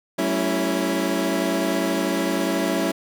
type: chord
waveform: 25% pulse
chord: F# minor seventh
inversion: none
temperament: equal with one note detuned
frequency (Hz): 189.43 / 220 / 277.2 / 329.6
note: F#3 / A3 / C#4 / E4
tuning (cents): +41 / 0 / 0 / 0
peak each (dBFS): -23 / -26 / -22 / -21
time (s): 0.18-2.92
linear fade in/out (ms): 10
effects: none